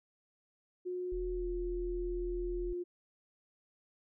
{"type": "tone with pitch glide", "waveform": "sine", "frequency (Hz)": [361.9, 353.6], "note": ["F#4", "F4"], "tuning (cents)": [-38, 22], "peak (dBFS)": -35, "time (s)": [0.85, 2.84], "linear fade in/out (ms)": 20, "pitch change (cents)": -40, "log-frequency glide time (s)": [1.33, 1.47]}
{"type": "tone", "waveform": "sine", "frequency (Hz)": 41, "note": "E1", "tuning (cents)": -9, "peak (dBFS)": -38, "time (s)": [1.12, 2.73], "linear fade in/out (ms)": 0}
{"effects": []}